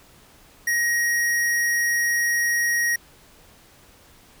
square tone, 1887 Hz, A#6, 21 cents sharp, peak -20 dBFS, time 0.67-2.96 s, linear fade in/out 5 ms, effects pink hiss -52 dBFS RMS until 4.4 s

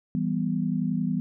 sine chord, E minor, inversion none, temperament equal, 164.81 / 196 / 246.9 Hz, E3 / G3 / B3, 0 / 0 / 0 cents, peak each -28 dBFS, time 0.15-1.2 s, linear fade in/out 0 ms, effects none

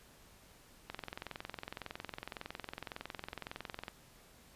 click train, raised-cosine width 0.3 ms, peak -25 dBFS, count 66, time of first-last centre 0.9-3.882 s, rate 21.8 Hz, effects pink hiss -61 dBFS RMS until 4.55 s + resampled to 32000 Hz

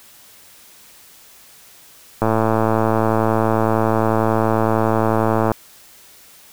click train, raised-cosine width 1 ms, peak -3 dBFS, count 367, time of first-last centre 2.22-5.517 s, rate 111 Hz, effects white hiss -46 dBFS RMS until 6.52 s

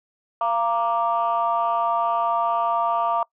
sine chord, Bb major, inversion second, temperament equal with one note detuned, 687.6 / 932.3 / 1174.7 Hz, F5 / Bb5 / D6, -27 / 0 / 0 cents, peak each -23 dBFS, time 0.41-3.23 s, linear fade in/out 2 ms, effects noise-tail reverb RT60 0.1 s tail -23 dB re dry + tanh soft clip ceiling -12 dBFS

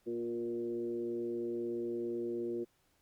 sine tone with frequency modulation, 354.1 Hz, F4, 24 cents sharp, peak -34 dBFS, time 0.06-2.65 s, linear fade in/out 20 ms, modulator 117 Hz, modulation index 0.8, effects pink hiss -73 dBFS RMS until 3.01 s + Opus 48 kbps

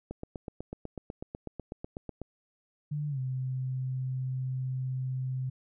click train, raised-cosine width 2 ms, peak -24 dBFS, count 18, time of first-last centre 0.11-2.217 s, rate 8.07 Hz
sine tone with pitch glide, 148.1 to 129.68 Hz, D3 to C3, +15 to -15 cents, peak -30 dBFS, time 2.91-5.5 s, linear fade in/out 10 ms, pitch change -230 cents, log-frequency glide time 3.09-3.19 s
effects none

